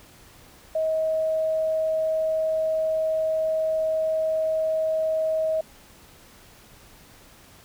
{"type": "tone", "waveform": "sine", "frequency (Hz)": 635, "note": "D#5", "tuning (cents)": 35, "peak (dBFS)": -21, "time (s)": [0.75, 5.61], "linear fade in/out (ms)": 5, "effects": ["pink hiss -51 dBFS RMS until 7.64 s"]}